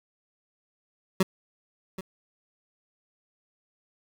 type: tone with echo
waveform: 25% pulse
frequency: 188.7 Hz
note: F#3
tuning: 34 cents sharp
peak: -15 dBFS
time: 1.2-1.23 s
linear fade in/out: 5 ms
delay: 780 ms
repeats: 1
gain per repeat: -15 dB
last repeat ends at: 2.01 s
effects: 8-bit